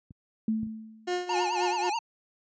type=clicks; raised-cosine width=5 ms; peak=-32 / -24 / -33 dBFS; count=3; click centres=0.108 / 0.631 / 0.665 s
type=tone with exponential decay; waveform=sine; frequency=220 Hz; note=A3; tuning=in tune; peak=-22 dBFS; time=0.48-1.22 s; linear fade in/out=2 ms; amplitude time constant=160 ms
type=tone with tremolo; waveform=30% pulse; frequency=358.2 Hz; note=F4; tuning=44 cents sharp; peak=-23 dBFS; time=1.07-1.9 s; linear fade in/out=10 ms; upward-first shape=triangle; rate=3.9 Hz; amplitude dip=80%
type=tone with vibrato; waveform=square; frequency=880 Hz; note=A5; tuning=in tune; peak=-28 dBFS; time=1.29-1.99 s; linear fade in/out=5 ms; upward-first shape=triangle; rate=9.3 Hz; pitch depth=160 cents each way
effects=high-pass 100 Hz 12 dB/octave + resampled to 16000 Hz